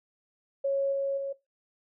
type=tone with level steps; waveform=sine; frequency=551 Hz; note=C#5; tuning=11 cents flat; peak=-24 / -26 / -30 dBFS; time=0.64-1.33 s; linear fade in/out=10 ms; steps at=0.92 / 1.17 s; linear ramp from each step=10 ms; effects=noise-tail reverb RT60 0.2 s tail -18 dB re dry